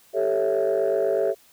sine chord, A dominant seventh, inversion third, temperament equal, 392 / 440 / 554.4 / 659.3 Hz, G4 / A4 / C#5 / E5, 0 / 0 / 0 / 0 cents, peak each -24 dBFS, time 0.13-1.35 s, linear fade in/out 50 ms, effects tanh soft clip ceiling -14 dBFS + white hiss -56 dBFS RMS until 1.52 s

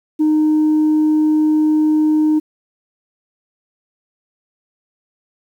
sine tone, 307.8 Hz, D#4, 19 cents flat, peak -9 dBFS, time 0.19-2.4 s, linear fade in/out 20 ms, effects tanh soft clip ceiling -9 dBFS + 8-bit

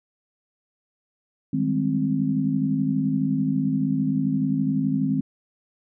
sine chord, Ab major seventh, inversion second, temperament equal with one note detuned, 155.56 / 196 / 207.7 / 262.8 Hz, Eb3 / G3 / Ab3 / C4, 0 / 0 / 0 / +8 cents, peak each -26 / -29 / -27 / -23 dBFS, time 1.53-5.21 s, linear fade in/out 5 ms, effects none

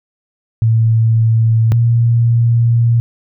sine tone pair in turn, 112.9 / 117.15 Hz, A2 / A#2, +45 / +9 cents, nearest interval minor second, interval 64 cents, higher second, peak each -8 dBFS, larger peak neither, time 0.62-1.72 / 1.72-3 s, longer second, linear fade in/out 0 ms, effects none

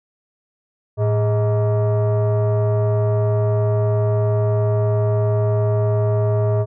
sine tone with frequency modulation, 110 Hz, A2, in tune, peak -13 dBFS, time 0.97-6.66 s, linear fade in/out 50 ms, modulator 523 Hz, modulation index 0.79, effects tanh soft clip ceiling -12 dBFS

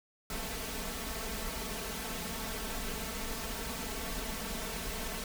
pink noise with comb filter, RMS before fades -38 dBFS, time 0.3-5.24 s, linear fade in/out 2 ms, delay 4.5 ms, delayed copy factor +1, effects none

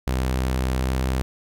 sawtooth tone with pitch glide, 64.2 to 64.72 Hz, C2 to C2, -32 to -18 cents, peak -17 dBFS, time 0.07-1.22 s, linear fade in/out 0 ms, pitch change +14 cents, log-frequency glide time 0.76-0.91 s, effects none

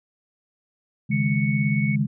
sine chord, C# suspended second, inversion none, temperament just, 138.59 / 155.92 / 207.9 Hz, C#3 / D#3 / G#3, 0 / +4 / +2 cents, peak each -23 / -25 / -23 dBFS, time 1.09-2.07 s, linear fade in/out 20 ms
sine tone, 2217 Hz, C#7, in tune, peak -28 dBFS, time 1.11-1.96 s, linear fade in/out 10 ms
effects none

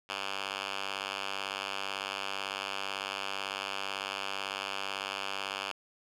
5% pulse tone with band-pass filter, 98 Hz, G2, in tune, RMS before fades -37 dBFS, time 0.09-5.72 s, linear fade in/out 5 ms, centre 2600 Hz, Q 1.2, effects none

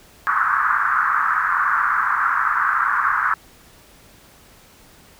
pink band-pass noise, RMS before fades -19 dBFS, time 0.27-3.34 s, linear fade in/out 0 ms, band 1100 to 1600 Hz, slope 48 dB/octave, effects pink hiss -49 dBFS RMS until 5.19 s

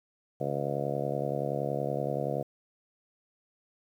harmonic tone, 70.6 Hz, C#2, 32 cents sharp, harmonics 2 / 3 / 4 / 5 / 6 / 7 / 8 / 9 / 10, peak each -35 / -40 / -41 / -40 / -40 / -35 / -37 / -36 / -39 dBFS, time 0.4-2.43 s, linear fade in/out 10 ms, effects 10-bit

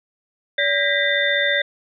sine tone cluster, 574 / 1607 / 1906 / 2001 / 3584 Hz, D5 / G6 / A#6 / B6 / A7, -40 / +43 / +38 / +22 / +31 cents, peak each -23 dBFS, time 0.58-1.62 s, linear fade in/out 5 ms, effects none

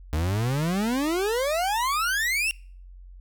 40% pulse exponential sweep, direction up, 73.42 to 2794 Hz, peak -22 dBFS, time 0.13-2.51 s, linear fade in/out 0 ms, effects noise-tail reverb RT60 0.5 s tail -26 dB re dry + added 45 Hz sine -42 dBFS peak until 3.2 s

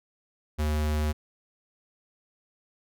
square tone, 75.9 Hz, D#2, 42 cents flat, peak -25 dBFS, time 0.58-1.13 s, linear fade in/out 20 ms, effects none

